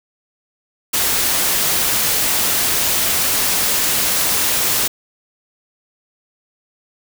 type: noise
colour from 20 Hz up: white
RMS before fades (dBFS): -17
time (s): 0.93-4.88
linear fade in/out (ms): 10
effects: none